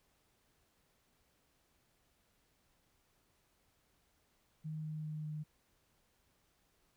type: tone with pitch steps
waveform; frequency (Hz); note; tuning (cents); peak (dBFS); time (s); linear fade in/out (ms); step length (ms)
sine; 155.6 / 154.61 / 153.64 / 152.66; D#3 / D#3 / D#3 / D#3; 0 / -11 / -22 / -33; -39; 4.64-5.44; 20; 200
effects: pink hiss -75 dBFS RMS until 6.96 s